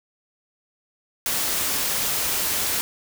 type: noise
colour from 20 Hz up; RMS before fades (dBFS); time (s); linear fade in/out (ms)
white; -24; 1.26-2.81; 0
effects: none